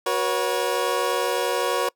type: chord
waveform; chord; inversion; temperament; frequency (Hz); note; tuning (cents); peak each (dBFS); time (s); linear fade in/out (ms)
25% pulse; F# suspended fourth; none; equal with one note detuned; 370 / 482.6 / 554.4; F#4 / B4 / C#5; 0 / -40 / 0; -24 / -21 / -22; 0.06-1.89; 5
effects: noise-tail reverb RT60 0.1 s tail -24 dB re dry